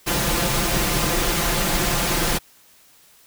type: noise with comb filter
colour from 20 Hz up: pink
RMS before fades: -21 dBFS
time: 0.06-2.39 s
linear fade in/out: 20 ms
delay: 5.8 ms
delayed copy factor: +0.65
effects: white hiss -53 dBFS RMS until 3.26 s